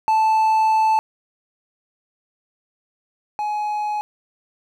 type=tone pair in turn; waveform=triangle; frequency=877 / 840.8 Hz; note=A5 / G#5; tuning=-6 / +21 cents; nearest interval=minor second; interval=73 cents; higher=first; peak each=-12 / -19 dBFS; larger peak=first; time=0.08-0.99 / 3.39-4.01 s; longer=first; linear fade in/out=0 ms; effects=none